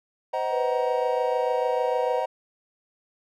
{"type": "chord", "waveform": "triangle", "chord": "C half-diminished seventh", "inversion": "none", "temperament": "just", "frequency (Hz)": [523.3, 627.9, 753.5, 941.9], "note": ["C5", "Eb5", "Gb5", "Bb5"], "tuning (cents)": [0, 16, 31, 18], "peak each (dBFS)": -28, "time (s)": [0.33, 2.26], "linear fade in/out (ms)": 10}
{"type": "tone", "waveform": "sine", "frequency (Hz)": 496.6, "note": "B4", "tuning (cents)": 9, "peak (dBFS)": -25, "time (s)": [0.5, 2.23], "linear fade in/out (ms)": 50}
{"effects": []}